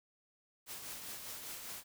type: noise with tremolo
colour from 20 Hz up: white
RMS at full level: -44 dBFS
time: 0.66-1.84 s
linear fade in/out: 50 ms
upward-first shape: triangle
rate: 5 Hz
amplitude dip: 45%
effects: none